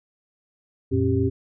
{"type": "tone cluster", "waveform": "sine", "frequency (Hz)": [90.1, 116.2, 269.5, 391.6], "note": ["F#2", "A#2", "C#4", "G4"], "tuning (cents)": [-45, -5, -49, -2], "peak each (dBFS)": -24, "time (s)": [0.91, 1.3], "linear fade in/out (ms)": 20, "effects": []}